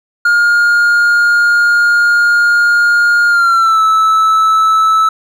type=tone with pitch glide; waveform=triangle; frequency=1418 to 1307.8 Hz; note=F6 to E6; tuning=+26 to -14 cents; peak=-5 dBFS; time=0.25-5.09 s; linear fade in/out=5 ms; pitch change=-140 cents; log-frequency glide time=3.28-3.81 s; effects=none